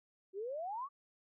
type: exponential sweep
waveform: sine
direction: up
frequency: 368.1 to 1174.7 Hz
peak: -38 dBFS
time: 0.33-0.89 s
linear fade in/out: 50 ms
effects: none